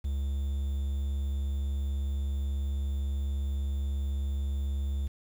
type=tone; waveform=triangle; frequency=69.3 Hz; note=C#2; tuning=in tune; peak=-26 dBFS; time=0.04-5.08 s; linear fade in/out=10 ms; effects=9-bit